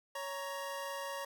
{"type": "tone pair together", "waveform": "25% pulse", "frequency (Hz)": [557, 936.8], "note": ["C#5", "A#5"], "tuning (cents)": [8, 8], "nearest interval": "major sixth", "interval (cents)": 900, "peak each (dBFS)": [-37, -39], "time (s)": [0.15, 1.25], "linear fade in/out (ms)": 5, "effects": []}